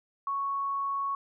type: tone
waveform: sine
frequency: 1108.7 Hz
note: C#6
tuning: in tune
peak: -28 dBFS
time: 0.27-1.15 s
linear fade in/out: 2 ms
effects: none